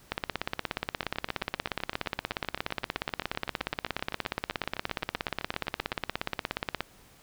two click trains, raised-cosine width 0.3 ms, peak -12 / -19 dBFS, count 114 / 39, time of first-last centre 0.12-6.806 / 1.03-5.927 s, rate 16.9 / 7.76 Hz, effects pink hiss -57 dBFS RMS until 7.22 s

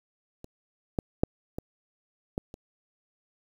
clicks, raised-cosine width 2 ms, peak -29 / -13 / -8 / -20 / -16 / -29 dBFS, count 6, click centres 0.444 / 0.988 / 1.235 / 1.585 / 2.379 / 2.541 s, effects 8-bit

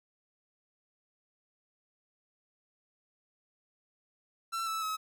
45% pulse tone with pitch steps, 1343 / 1312.3 / 1282.4 Hz, E6 / E6 / E6, +32 / -8 / -48 cents, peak -32 dBFS, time 4.52-4.97 s, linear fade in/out 20 ms, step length 150 ms, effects none

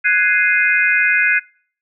sine chord, Ab dominant seventh, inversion third, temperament equal with one note detuned, 1484.3 / 1661.2 / 2093 / 2489 Hz, Gb6 / Ab6 / C7 / Eb7, +5 / 0 / 0 / 0 cents, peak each -17 dBFS, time 0.04-1.4 s, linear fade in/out 20 ms, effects noise-tail reverb RT60 0.5 s tail -25 dB re dry

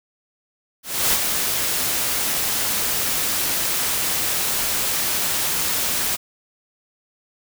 white noise with ADSR envelope, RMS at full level -17 dBFS, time 0.83-6.17 s, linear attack 300 ms, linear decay 43 ms, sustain -5 dB, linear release 27 ms, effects none

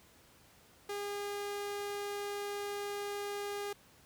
sawtooth tone, 406.9 Hz, G#4, 35 cents flat, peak -33 dBFS, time 0.89-3.73 s, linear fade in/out 5 ms, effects pink hiss -62 dBFS RMS until 4.05 s + high-pass 60 Hz 12 dB/octave

